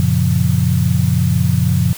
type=chord; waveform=sine; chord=Gb major seventh; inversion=none; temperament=equal; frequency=92.5 / 116.54 / 138.59 / 174.61 Hz; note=Gb2 / Bb2 / Db3 / F3; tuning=0 / 0 / 0 / 0 cents; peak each=-17 dBFS; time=0-1.93 s; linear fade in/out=0 ms; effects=white hiss -32 dBFS RMS until 1.97 s